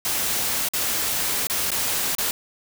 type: noise with dropouts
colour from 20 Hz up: white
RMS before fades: -24 dBFS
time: 0.05-2.31 s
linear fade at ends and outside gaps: 2 ms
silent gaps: 0.687-0.735 / 1.471-1.498 / 1.706-1.716 / 2.151-2.183 s
effects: none